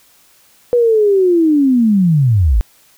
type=linear sweep; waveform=sine; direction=down; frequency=490.9 to 44.84 Hz; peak=-8 dBFS; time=0.73-2.61 s; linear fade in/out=0 ms; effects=white hiss -50 dBFS RMS until 2.97 s